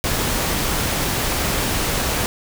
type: noise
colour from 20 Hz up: pink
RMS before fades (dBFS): -21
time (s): 0.04-2.26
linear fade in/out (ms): 0
effects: none